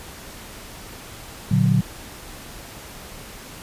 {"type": "chord", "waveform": "sine", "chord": "Bb augmented", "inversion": "none", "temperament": "equal with one note detuned", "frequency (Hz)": [117.69, 146.83, 185], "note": ["Bb2", "D3", "F#3"], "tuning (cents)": [17, 0, 0], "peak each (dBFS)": -19, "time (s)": [1.51, 1.81], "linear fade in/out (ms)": 5, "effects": ["pink hiss -39 dBFS RMS until 3.62 s", "resampled to 32000 Hz"]}